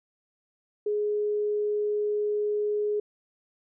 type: tone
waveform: sine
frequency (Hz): 417.9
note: G#4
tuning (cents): +11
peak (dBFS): -24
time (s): 0.86-3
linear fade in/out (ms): 5
effects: none